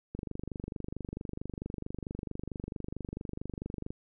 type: click train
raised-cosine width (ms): 3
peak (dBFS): -24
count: 93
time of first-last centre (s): 0.15-3.905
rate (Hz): 24.5
effects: none